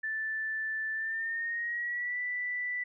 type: tone with pitch glide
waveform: sine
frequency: 1760 to 1975.5 Hz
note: A6 to B6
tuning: 0 to 0 cents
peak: -31 dBFS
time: 0.03-2.84 s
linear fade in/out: 10 ms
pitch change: +200 cents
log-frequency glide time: 0.93-2.19 s
effects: none